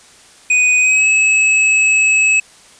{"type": "tone with pitch glide", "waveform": "square", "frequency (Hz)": [2489, 2583], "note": ["D#7", "E7"], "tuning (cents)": [0, -36], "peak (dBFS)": -10, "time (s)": [0.5, 2.4], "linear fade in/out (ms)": 5, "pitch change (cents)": 64, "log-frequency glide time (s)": [0.79, 1.07], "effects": ["white hiss -44 dBFS RMS until 2.79 s", "resampled to 22050 Hz"]}